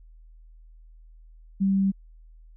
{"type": "tone", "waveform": "sine", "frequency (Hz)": 194.5, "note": "G3", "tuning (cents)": -13, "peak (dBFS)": -19, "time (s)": [1.6, 1.92], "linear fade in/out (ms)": 20, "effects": ["added 40 Hz sine -47 dBFS peak until 2.56 s"]}